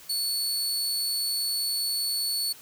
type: tone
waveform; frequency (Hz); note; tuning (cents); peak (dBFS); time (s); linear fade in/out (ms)
sawtooth; 4435; C#8; 0; -23; 0.09-2.53; 10
effects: white hiss -49 dBFS RMS until 2.61 s